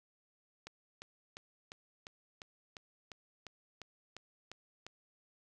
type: click train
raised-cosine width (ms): 0.2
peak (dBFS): -29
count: 13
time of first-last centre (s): 0.67-4.866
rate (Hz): 2.86
effects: none